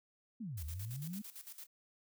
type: exponential two-way sweep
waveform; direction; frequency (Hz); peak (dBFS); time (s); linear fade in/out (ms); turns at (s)
sine; down then up; 250 to 72.2 to 216.4; -40; 0.4-1.22; 10; 0.64
type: noise with tremolo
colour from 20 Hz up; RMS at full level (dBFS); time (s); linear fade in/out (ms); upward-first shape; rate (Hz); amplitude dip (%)
blue; -49; 0.57-1.67; 10; square; 8.9; 75
effects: none